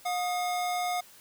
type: tone pair together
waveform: square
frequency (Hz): 717 / 1243.5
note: F5 / D#6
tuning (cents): +45 / -1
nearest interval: minor seventh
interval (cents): 954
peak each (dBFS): -29 / -39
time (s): 0.05-1.01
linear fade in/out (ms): 10
effects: white hiss -54 dBFS RMS until 1.2 s